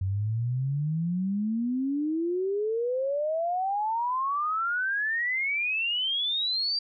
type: exponential sweep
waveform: sine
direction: up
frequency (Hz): 92.5 to 4740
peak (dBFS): -25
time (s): 0.01-6.79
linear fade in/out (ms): 5
effects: none